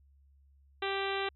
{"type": "harmonic tone", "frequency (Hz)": 392, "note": "G4", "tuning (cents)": 0, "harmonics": [1, 2, 3, 4, 5, 6, 7, 8, 9, 10], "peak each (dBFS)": [-35, -38, -40, -41, -42, -43, -43, -44, -45, -45], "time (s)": [0.82, 1.29], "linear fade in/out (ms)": 5, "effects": ["added 69 Hz sine -60 dBFS peak until 1.35 s"]}